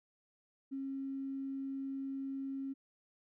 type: tone with tanh clipping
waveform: triangle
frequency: 271 Hz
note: C#4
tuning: 39 cents flat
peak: -37 dBFS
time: 0.71-2.74 s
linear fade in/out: 20 ms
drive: 3 dB
effects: none